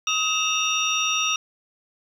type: tone cluster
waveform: sine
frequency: 1265 / 2638 / 2827 / 3677 / 5720 Hz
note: D#6 / E7 / F7 / A#7 / F8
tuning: +28 / +1 / +20 / -24 / +41 cents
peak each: -27 dBFS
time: 0.07-1.36 s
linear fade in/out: 2 ms
effects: 8-bit